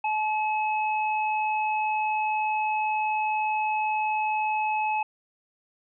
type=tone pair together; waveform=sine; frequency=859 / 2574 Hz; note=A5 / E7; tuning=-42 / -42 cents; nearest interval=octave + perfect fifth; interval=1900 cents; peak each=-24 / -31 dBFS; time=0.04-5.03 s; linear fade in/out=5 ms; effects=none